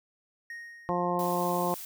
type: tone with exponential decay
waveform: triangle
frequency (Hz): 1864.7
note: A#6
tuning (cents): 0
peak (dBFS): -35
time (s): 0.5-1.61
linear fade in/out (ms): 2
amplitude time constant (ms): 240
type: harmonic tone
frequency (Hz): 176.6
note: F3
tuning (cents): +20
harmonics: 1 / 2 / 3 / 4 / 5 / 6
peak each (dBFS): -33 / -33 / -33 / -33 / -33 / -33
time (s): 0.89-1.74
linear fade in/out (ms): 0
type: noise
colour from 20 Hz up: blue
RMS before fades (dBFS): -41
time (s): 1.19-1.85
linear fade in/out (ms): 2
effects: none